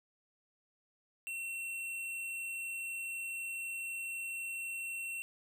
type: tone with tanh clipping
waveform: sine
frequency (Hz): 2716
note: F7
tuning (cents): -49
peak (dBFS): -39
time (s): 1.27-5.22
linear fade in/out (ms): 0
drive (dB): 18
effects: none